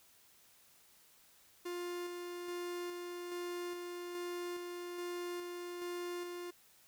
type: tone with tremolo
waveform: 45% pulse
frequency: 352.1 Hz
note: F4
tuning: 14 cents sharp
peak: -39 dBFS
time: 1.65-6.51 s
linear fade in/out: 10 ms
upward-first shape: square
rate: 1.2 Hz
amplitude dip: 30%
effects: white hiss -65 dBFS RMS until 6.87 s